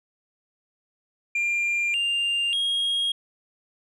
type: tone with pitch steps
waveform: sine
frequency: 2392 / 2796 / 3268 Hz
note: D7 / F7 / G#7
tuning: +31 / +1 / -29 cents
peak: -19 dBFS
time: 1.35-3.12 s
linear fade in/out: 5 ms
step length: 590 ms
effects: tanh soft clip ceiling -21 dBFS